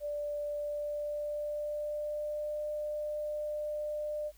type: tone with pitch glide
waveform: sine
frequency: 587.3 to 599.3 Hz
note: D5 to D5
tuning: 0 to +35 cents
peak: -33 dBFS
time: 0-4.32 s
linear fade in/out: 50 ms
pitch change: +35 cents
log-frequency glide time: 0.47-2.58 s
effects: added 50 Hz sine -58 dBFS peak until 4.37 s + white hiss -65 dBFS RMS until 4.37 s